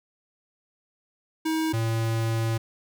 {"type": "tone pair in turn", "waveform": "square", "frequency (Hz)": [318.5, 113.26], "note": ["D#4", "A#2"], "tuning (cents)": [41, -49], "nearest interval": "octave + tritone", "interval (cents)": 1790, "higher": "first", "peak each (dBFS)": -24, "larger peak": "neither", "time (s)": [[1.45, 1.73], [1.73, 2.58]], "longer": "second", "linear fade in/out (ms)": 10, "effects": []}